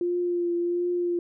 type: tone with vibrato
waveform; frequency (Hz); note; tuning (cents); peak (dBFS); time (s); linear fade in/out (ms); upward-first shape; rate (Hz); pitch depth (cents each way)
sine; 349.2; F4; 0; -23; 0.01-1.19; 2; triangle; 1.4; 24
effects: none